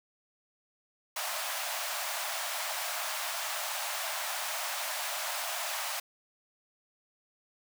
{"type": "high-pass noise", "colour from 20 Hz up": "pink", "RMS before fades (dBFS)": -35, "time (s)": [1.16, 6], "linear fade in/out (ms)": 5, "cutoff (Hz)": 590, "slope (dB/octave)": 96, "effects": []}